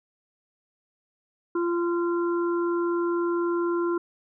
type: harmonic tone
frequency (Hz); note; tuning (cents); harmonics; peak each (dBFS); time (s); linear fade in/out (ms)
344.5; F4; -24; 1 / 3 / 4; -23 / -33 / -35; 1.55-3.98; 5
effects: none